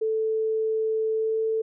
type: tone with pitch glide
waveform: sine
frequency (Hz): 440 to 443.1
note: A4 to A4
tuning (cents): 0 to +12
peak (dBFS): -22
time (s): 0.01-1.62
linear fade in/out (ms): 10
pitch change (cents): +12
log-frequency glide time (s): 1.13-1.41
effects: none